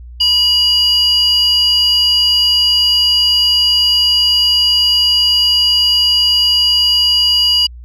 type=tone pair together; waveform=sine; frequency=2908 / 4818 Hz; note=F#7 / D8; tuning=-31 / +43 cents; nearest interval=major sixth; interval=874 cents; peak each=-10 dBFS; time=0.2-7.67 s; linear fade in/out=10 ms; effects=tanh soft clip ceiling -5 dBFS + added 60 Hz sine -30 dBFS peak until 7.84 s